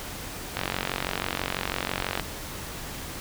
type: click train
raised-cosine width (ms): 0.3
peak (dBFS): -10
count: 76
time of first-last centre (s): 0.57-2.197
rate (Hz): 46.1
effects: pink hiss -37 dBFS RMS until 3.2 s